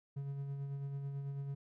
triangle tone with tremolo, 139.4 Hz, C#3, 10 cents sharp, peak -35 dBFS, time 0.16-1.55 s, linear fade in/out 10 ms, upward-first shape sine, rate 9.1 Hz, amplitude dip 35%, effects none

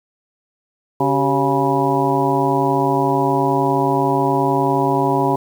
harmonic tone with a mistuned harmonic, 139 Hz, C#3, 5 cents sharp, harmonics 1 / 2 / 3 / 4 / 5 / 6 / 7, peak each -23 / -21 / -20 / -26 / -23 / -23 / -20 dBFS, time 1-5.36 s, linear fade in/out 5 ms, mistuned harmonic 3, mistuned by -120 cents, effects 7-bit

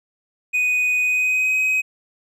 triangle tone with pitch glide, 2489 to 2527 Hz, D#7 to D#7, 0 to +26 cents, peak -15 dBFS, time 0.53-1.82 s, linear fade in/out 20 ms, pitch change +26 cents, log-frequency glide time 1.01-1.58 s, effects none

